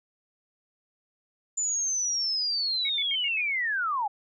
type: linear sweep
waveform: sine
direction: down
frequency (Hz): 7090 to 784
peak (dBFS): -25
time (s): 1.57-4.08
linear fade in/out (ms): 10
type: tone bursts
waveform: sine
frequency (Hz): 2217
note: C#7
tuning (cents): 0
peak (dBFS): -31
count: 5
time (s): 2.85-3.413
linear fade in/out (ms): 2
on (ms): 43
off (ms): 87
effects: none